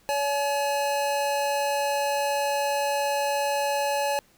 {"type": "tone pair together", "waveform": "square", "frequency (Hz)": [567.3, 850], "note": ["C#5", "G#5"], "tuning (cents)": [40, 40], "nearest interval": "perfect fifth", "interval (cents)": 700, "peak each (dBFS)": -27, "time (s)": [0.09, 4.19], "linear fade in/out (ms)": 0, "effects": ["pink hiss -60 dBFS RMS until 4.37 s"]}